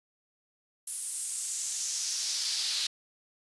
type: noise with high-pass filter sweep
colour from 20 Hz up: brown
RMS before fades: -33 dBFS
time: 0.87-2.87 s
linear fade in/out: 5 ms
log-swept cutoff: 10000 to 4000 Hz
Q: 2.8
effects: resampled to 24000 Hz